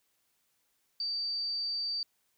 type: tone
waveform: sine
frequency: 4632 Hz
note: D8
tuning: 25 cents flat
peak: -31 dBFS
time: 1-2.03 s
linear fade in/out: 2 ms
effects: white hiss -75 dBFS RMS until 2.37 s

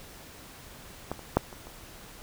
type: clicks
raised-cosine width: 1 ms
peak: -17 / -28 / -6 / -29 / -29 dBFS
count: 5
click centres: 1.116 / 1.193 / 1.37 / 1.528 / 1.67 s
effects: pink hiss -48 dBFS RMS until 2.22 s

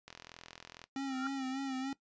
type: click train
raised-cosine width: 0.2 ms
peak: -30 dBFS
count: 33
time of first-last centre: 0.08-0.84 s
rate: 42.1 Hz
type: tone with vibrato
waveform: square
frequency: 266.6 Hz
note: C4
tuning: 33 cents sharp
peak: -36 dBFS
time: 0.96-1.93 s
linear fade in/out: 2 ms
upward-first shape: sine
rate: 3.4 Hz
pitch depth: 51 cents each way
type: tone with exponential growth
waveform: sine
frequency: 1382 Hz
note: F6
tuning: 19 cents flat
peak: -32 dBFS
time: 1.04-1.27 s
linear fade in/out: 1 ms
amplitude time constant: 50 ms
effects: noise-tail reverb RT60 0.1 s tail -18 dB re dry + resampled to 16000 Hz

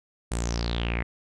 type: tone with low-pass filter sweep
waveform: sawtooth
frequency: 58.27 Hz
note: A#1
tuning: in tune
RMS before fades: -28 dBFS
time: 0.31-1.03 s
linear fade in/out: 10 ms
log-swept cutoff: 9100 to 2000 Hz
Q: 6.8
effects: none

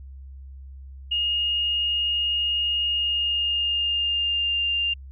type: tone with pitch glide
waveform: sine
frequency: 2852 to 2797 Hz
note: F7 to F7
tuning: +36 to +2 cents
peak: -21 dBFS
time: 1.11-4.94 s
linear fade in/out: 10 ms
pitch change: -34 cents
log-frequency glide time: 2.84-4.63 s
effects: added 67 Hz sine -38 dBFS peak until 5.11 s

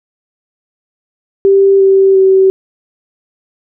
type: tone with pitch steps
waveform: sine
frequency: 392 / 387.1 / 382.2 Hz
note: G4 / G4 / G4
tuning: 0 / -22 / -44 cents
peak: -4 dBFS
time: 1.45-2.5 s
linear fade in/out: 0 ms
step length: 350 ms
effects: none

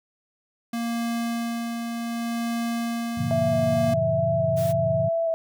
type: tone with tremolo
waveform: square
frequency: 233.1 Hz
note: A#3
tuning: in tune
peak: -25 dBFS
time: 0.73-3.94 s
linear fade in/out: 5 ms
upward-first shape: sine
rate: 0.66 Hz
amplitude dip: 35%
type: chord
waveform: sine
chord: G diminished seventh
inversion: none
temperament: just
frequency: 98 / 117.6 / 141.12 / 169.34 Hz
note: G2 / Bb2 / Db3 / Fb3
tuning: 0 / +16 / +31 / +47 cents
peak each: -32 / -29 / -29 / -30 dBFS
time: 3.17-5.09 s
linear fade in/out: 10 ms
type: tone with vibrato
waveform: sine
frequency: 659.3 Hz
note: E5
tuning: in tune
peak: -21 dBFS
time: 3.31-5.34 s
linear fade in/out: 0 ms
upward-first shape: square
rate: 2.3 Hz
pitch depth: 12 cents each way
type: noise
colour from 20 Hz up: white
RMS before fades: -39 dBFS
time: 4.56-4.73 s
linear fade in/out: 20 ms
effects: none

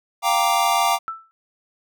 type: chord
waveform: square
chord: G minor seventh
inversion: third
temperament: equal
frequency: 698.5 / 784 / 932.3 / 1174.7 Hz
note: F5 / G5 / Bb5 / D6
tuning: 0 / 0 / 0 / 0 cents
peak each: -23 dBFS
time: 0.22-0.99 s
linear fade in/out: 50 ms
type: tone with exponential decay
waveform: sine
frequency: 1325 Hz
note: E6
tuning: 9 cents sharp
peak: -22 dBFS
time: 1.08-1.31 s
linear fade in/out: 0 ms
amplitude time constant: 49 ms
effects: none

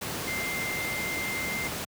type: tone in noise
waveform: sine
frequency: 2093 Hz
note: C7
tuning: in tune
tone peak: -31 dBFS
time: 0.27-1.68 s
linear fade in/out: 10 ms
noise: pink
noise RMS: -33 dBFS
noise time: 0.01-1.85 s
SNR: -1 dB
effects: high-pass 100 Hz 12 dB/octave

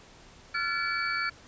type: tone cluster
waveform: sine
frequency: 1374 / 1458 / 1729 / 2293 / 4487 Hz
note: F6 / F#6 / A6 / D7 / C#8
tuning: -29 / -26 / -31 / -42 / +20 cents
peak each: -31 / -38 / -34 / -33 / -37 dBFS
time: 0.54-1.3 s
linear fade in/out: 10 ms
effects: pink hiss -53 dBFS RMS until 1.47 s + resampled to 16000 Hz

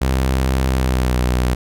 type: tone with pitch glide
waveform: sawtooth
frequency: 65.41 to 62.06 Hz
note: C2 to B1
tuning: 0 to +9 cents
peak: -11 dBFS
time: 0.01-1.55 s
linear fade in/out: 10 ms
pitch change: -91 cents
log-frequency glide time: 0.67-1.19 s
effects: none

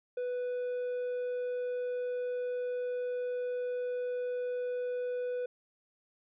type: tone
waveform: triangle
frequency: 494.8 Hz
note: B4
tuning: 3 cents sharp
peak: -30 dBFS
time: 0.17-5.46 s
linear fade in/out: 5 ms
effects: resampled to 8000 Hz

